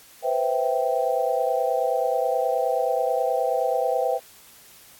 sine chord, C major seventh, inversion third, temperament equal with one note detuned, 493.9 / 523.3 / 659.3 / 781.7 Hz, B4 / C5 / E5 / G5, 0 / 0 / 0 / -5 cents, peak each -26 dBFS, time 0.22-4.2 s, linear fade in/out 50 ms, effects white hiss -50 dBFS RMS until 4.99 s + AAC 64 kbps

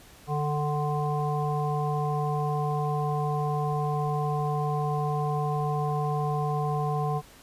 harmonic tone with a mistuned harmonic, 148.9 Hz, D3, 24 cents sharp, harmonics 1 / 3 / 5 / 7, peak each -27 / -33 / -31 / -34 dBFS, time 0.27-7.22 s, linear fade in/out 50 ms, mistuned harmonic 3, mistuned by -17 cents, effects pink hiss -52 dBFS RMS until 7.42 s + resampled to 32000 Hz

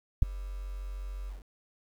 sine tone with ADSR envelope, 47.02 Hz, F#1, 29 cents sharp, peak -12 dBFS, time 0.22-1.44 s, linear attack 6 ms, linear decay 7 ms, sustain -23 dB, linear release 150 ms, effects 9-bit

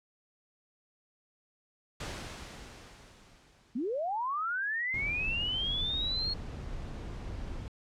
pink noise with exponential decay, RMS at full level -38 dBFS, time 2-4.58 s, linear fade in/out 5 ms, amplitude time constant 560 ms
sine linear sweep, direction up, 211.7 to 4322 Hz, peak -30 dBFS, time 3.75-6.34 s, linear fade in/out 10 ms
brown noise, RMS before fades -39 dBFS, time 4.94-7.68 s, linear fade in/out 0 ms
effects low-pass 7000 Hz 12 dB/octave

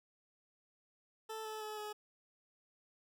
20% pulse tone with pitch steps, 440 / 433.9 / 428 / 422.1 Hz, A4 / A4 / A4 / G#4, 0 / -24 / -48 / +28 cents, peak -37 dBFS, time 1.29-1.93 s, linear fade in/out 10 ms, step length 160 ms, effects none

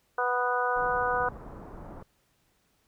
harmonic tone, 246.9 Hz, B3, in tune, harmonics 2 / 3 / 4 / 5 / 6, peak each -31 / -31 / -31 / -31 / -31 dBFS, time 0.18-1.29 s, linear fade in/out 5 ms
pink low-pass noise, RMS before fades -43 dBFS, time 0.76-2.03 s, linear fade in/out 5 ms, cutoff 1200 Hz, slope 24 dB/octave
effects pink hiss -70 dBFS RMS until 2.87 s

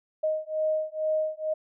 sine beating tone pair, 622.3 / 624.5 Hz, D#5 / D#5, 0 / +6 cents, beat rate 2.2 Hz, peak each -28 dBFS, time 0.23-1.54 s, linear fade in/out 10 ms, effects none

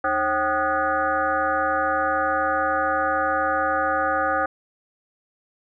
sine tone with frequency modulation, 1000 Hz, B5, 21 cents sharp, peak -19 dBFS, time 0.04-4.46 s, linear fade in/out 5 ms, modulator 231 Hz, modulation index 2.4, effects none

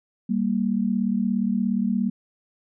sine tone pair together, 196.01 / 233.1 Hz, G3 / A#3, 0 / 0 cents, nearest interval minor third, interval 300 cents, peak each -23 / -23 dBFS, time 0.29-2.1 s, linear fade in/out 10 ms, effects none

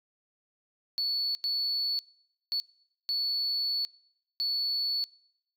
sine tone bursts at uneven times, 4435 Hz, C#8, in tune, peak -25 dBFS, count 5, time 0.98-1.35 / 1.44-1.99 / 2.52-2.6 / 3.09-3.85 / 4.4-5.04 s, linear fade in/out 0 ms, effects noise-tail reverb RT60 0.8 s tail -26 dB re dry + tanh soft clip ceiling -24 dBFS

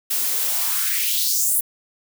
blue noise with high-pass filter sweep, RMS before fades -21 dBFS, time 0.1-1.61 s, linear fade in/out 10 ms, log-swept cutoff 200 to 11000 Hz, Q 2.8, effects none

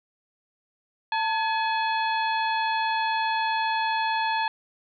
harmonic tone with a mistuned harmonic, 848 Hz, G#5, 36 cents sharp, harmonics 1 / 2 / 3 / 4 / 5, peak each -24 / -30 / -34 / -36 / -38 dBFS, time 1.12-4.48 s, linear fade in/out 2 ms, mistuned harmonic 1, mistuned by +86 cents, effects none

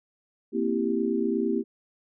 sine chord, C dominant seventh, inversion third, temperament equal, 233.1 / 261.6 / 329.6 / 392 Hz, Bb3 / C4 / E4 / G4, 0 / 0 / 0 / 0 cents, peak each -28 / -30 / -29 / -28 dBFS, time 0.52-1.64 s, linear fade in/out 50 ms, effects none

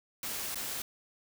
white noise with dropouts, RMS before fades -37 dBFS, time 0.23-0.82 s, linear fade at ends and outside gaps 2 ms, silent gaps 0.546-0.556 s, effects none

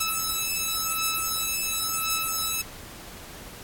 5% pulse beating tone pair, 1307 / 1307.94 Hz, E6 / E6, -15 / -14 cents, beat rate 0.94 Hz, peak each -16 dBFS, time 0-2.62 s, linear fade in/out 10 ms, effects pink hiss -43 dBFS RMS until 3.63 s + AAC 64 kbps

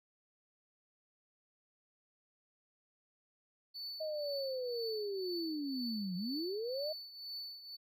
triangle tone with tremolo, 4486 Hz, C#8, 20 cents sharp, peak -39 dBFS, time 3.74-7.77 s, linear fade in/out 20 ms, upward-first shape triangle, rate 2 Hz, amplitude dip 75%
sine linear two-way sweep, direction down then up, 635 to 174.2 to 635 Hz, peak -36 dBFS, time 4-6.93 s, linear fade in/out 10 ms, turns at 6.16 s
effects none

